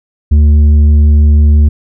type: tone with tanh clipping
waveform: sine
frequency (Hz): 74.5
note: D2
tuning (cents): +25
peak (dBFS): -4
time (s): 0.31-1.69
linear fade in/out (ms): 10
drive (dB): 6
effects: none